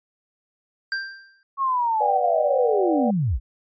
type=tone with exponential decay; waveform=square; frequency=1578 Hz; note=G6; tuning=11 cents sharp; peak=-22 dBFS; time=0.92-1.43 s; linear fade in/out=1 ms; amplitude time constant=110 ms
type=linear sweep; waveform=sine; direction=down; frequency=1108.7 to 39.26 Hz; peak=-19 dBFS; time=1.57-3.4 s; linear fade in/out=50 ms
type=chord; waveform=sine; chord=G major seventh; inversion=first; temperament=just; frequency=490 / 588 / 735 / 784 Hz; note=B4 / D5 / F#5 / G5; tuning=-14 / +2 / -12 / 0 cents; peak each=-27 / -25 / -27 / -29 dBFS; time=2-3.11 s; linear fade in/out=10 ms
effects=resampled to 16000 Hz